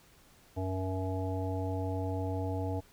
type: harmonic tone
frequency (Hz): 94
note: F#2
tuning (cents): +28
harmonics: 1 / 3 / 5 / 7 / 9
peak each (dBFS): -33 / -38 / -40 / -41 / -43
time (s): 0.56-2.81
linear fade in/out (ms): 20
effects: pink hiss -61 dBFS RMS until 2.92 s